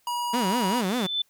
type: tone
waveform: square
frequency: 963 Hz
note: B5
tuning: 44 cents flat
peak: -27 dBFS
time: 0.07-0.81 s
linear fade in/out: 2 ms
type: tone with vibrato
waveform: sawtooth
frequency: 214.9 Hz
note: A3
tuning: 41 cents flat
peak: -20 dBFS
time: 0.33-1.07 s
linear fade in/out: 10 ms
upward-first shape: sine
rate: 5.1 Hz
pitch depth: 290 cents each way
type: tone with exponential growth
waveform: sine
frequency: 3520 Hz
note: A7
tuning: in tune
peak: -21 dBFS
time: 0.57-1.22 s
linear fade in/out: 5 ms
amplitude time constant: 140 ms
effects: white hiss -66 dBFS RMS until 1.29 s